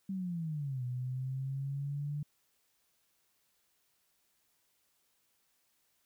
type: linear two-way sweep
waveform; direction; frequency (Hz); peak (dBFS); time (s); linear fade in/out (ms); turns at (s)
sine; down then up; 196 to 123.47 to 147.9; -34; 0.09-2.23; 5; 0.84
effects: white hiss -75 dBFS RMS until 6.05 s